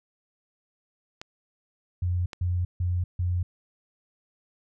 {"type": "clicks", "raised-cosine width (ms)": 0.2, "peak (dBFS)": -20, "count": 2, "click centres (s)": [1.215, 2.332]}
{"type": "tone bursts", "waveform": "sine", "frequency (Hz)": 89, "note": "F2", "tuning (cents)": 33, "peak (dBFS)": -23, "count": 4, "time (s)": [2.02, 3.43], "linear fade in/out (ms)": 5, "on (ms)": 240, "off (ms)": 150}
{"effects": []}